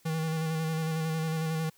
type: tone with vibrato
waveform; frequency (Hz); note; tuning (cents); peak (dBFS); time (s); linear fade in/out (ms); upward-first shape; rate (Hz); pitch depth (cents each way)
square; 160; D#3; +49; -29; 0.05-1.7; 10; square; 11; 21
effects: white hiss -63 dBFS RMS until 1.77 s